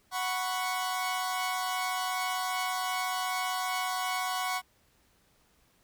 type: chord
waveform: sawtooth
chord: F# suspended fourth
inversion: none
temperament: equal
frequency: 740 / 987.8 / 1108.7 Hz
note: F#5 / B5 / C#6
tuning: 0 / 0 / 0 cents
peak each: -29 / -34 / -30 dBFS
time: 0.11-4.62 s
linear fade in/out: 50 ms
effects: pink hiss -67 dBFS RMS until 5.83 s